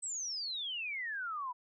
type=exponential sweep; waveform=sine; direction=down; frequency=8200 to 962 Hz; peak=-36 dBFS; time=0.02-1.53 s; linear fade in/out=20 ms; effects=none